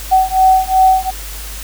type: beating tone pair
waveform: sine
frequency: 754 / 756.7 Hz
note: F#5 / F#5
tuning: +32 / +39 cents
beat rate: 2.7 Hz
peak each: -11 dBFS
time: 0.11-1.11 s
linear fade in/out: 20 ms
effects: added 50 Hz sine -27 dBFS peak until 1.63 s + white hiss -30 dBFS RMS until 1.63 s